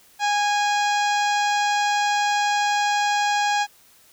harmonic tone with a mistuned harmonic, 824 Hz, G#5, 14 cents flat, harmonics 1 / 2 / 3 / 4 / 5 / 6 / 7 / 8 / 9, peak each -20 / -26 / -30 / -32 / -34 / -36 / -37 / -38 / -39 dBFS, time 0.19-3.67 s, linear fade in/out 50 ms, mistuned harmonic 6, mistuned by +17 cents, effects white hiss -54 dBFS RMS until 4.12 s

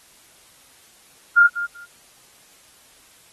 sine tone with echo, 1406 Hz, F6, 11 cents sharp, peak -7 dBFS, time 1.36-1.48 s, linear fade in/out 20 ms, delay 190 ms, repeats 2, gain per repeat -15 dB, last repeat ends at 1.86 s, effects white hiss -52 dBFS RMS until 3.32 s + AAC 32 kbps

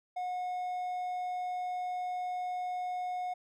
triangle tone, 726 Hz, F#5, 33 cents flat, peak -31 dBFS, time 0.16-3.34 s, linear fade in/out 10 ms, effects none

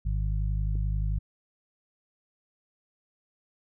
harmonic tone, 51.4 Hz, G#1, 17 cents flat, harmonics 1 / 2 / 3, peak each -26 / -32 / -36 dBFS, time 0.05-1.19 s, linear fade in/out 10 ms
click, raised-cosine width 3 ms, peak -31 dBFS, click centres 0.754 s
effects none

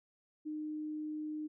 sine tone, 305.7 Hz, D#4, 30 cents flat, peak -37 dBFS, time 0.45-1.48 s, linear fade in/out 20 ms, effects none

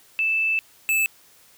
sine / square tone pair in turn, 2637 / 2623 Hz, E7 / E7, 0 / -9 cents, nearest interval unison, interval 9 cents, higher first, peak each -19 dBFS, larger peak neither, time 0.19-0.59 / 0.89-1.06 s, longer first, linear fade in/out 0 ms, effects white hiss -54 dBFS RMS until 1.57 s

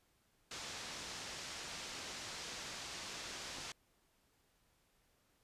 white low-pass noise, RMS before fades -47 dBFS, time 0.51-3.72 s, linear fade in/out 2 ms, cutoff 6600 Hz, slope 24 dB/octave
click, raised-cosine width 2 ms, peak -40 dBFS, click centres 3.584 s
effects pink hiss -75 dBFS RMS until 5.43 s + resampled to 32000 Hz

